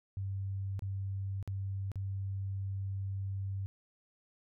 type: tone with dropouts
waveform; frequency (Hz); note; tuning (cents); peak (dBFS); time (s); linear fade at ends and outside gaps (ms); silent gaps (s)
sine; 97.4; G2; -11; -34; 0.17-3.66; 0; 0.793-0.822 / 1.427-1.476 / 1.917-1.957
effects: none